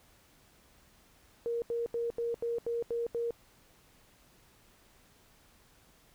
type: tone bursts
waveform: sine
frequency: 468.8 Hz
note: A#4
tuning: 10 cents sharp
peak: -30 dBFS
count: 8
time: 1.46-3.307 s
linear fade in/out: 0 ms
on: 160 ms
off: 81 ms
effects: pink hiss -63 dBFS RMS until 6.14 s